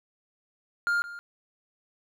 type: tone with echo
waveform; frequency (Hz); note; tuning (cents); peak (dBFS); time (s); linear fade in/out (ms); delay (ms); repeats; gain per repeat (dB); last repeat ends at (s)
triangle; 1406; F6; +11; -21; 0.87-1.02; 0; 170; 1; -15; 1.19
effects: none